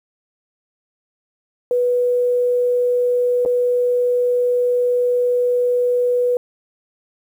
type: tone with dropouts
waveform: sine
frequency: 491.2 Hz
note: B4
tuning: 9 cents flat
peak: -14 dBFS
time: 1.71-6.37 s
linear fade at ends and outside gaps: 1 ms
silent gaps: 3.451-3.459 s
effects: 8-bit